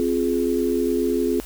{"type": "chord", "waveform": "sine", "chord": "F minor", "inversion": "second", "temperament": "just", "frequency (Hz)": [261.9, 349.2, 419.1], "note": ["C4", "F4", "Ab4"], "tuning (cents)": [2, 0, 16], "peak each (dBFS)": -23, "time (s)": [0, 1.4], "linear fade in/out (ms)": 0, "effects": ["added 50 Hz sine -38 dBFS peak until 1.45 s", "white hiss -42 dBFS RMS until 1.45 s"]}